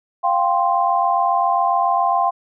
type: chord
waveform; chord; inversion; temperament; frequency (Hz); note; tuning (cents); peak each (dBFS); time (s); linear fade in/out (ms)
sine; F suspended second; none; just; 698.5 / 785.8 / 1047.7; F5 / G5 / C6; 0 / +4 / +2; -19; 0.23-2.31; 20
effects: none